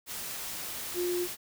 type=tone in noise; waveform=sine; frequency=354.6 Hz; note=F4; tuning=26 cents sharp; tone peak=-28 dBFS; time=0.94-1.28 s; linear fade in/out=50 ms; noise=white; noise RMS=-38 dBFS; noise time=0.06-1.37 s; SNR=+7 dB; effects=none